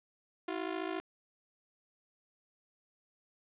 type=ring-modulated tone; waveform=sawtooth; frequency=349.2 Hz; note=F4; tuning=in tune; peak=-28 dBFS; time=0.48-1 s; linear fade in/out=0 ms; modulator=27.2 Hz; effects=resampled to 8000 Hz + 11-bit